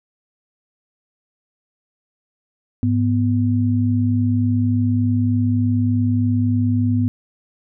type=tone pair together; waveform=sine; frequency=103.83 / 247.2 Hz; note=G#2 / B3; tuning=0 / +2 cents; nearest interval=octave + minor third; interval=1502 cents; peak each=-17 / -18 dBFS; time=2.83-7.08 s; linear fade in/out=0 ms; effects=none